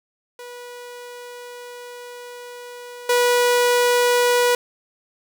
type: tone with level steps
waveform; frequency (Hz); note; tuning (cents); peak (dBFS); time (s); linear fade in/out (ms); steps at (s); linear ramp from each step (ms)
sawtooth; 487.7; B4; -22; -31 / -11; 0.39-4.55; 2; 3.09; 5
effects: none